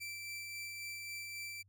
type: tone with tremolo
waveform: sawtooth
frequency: 2337 Hz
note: D7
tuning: 9 cents flat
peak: -38 dBFS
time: 0-1.63 s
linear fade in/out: 20 ms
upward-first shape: sine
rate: 3.7 Hz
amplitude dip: 25%
effects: added 97 Hz sine -65 dBFS peak until 1.68 s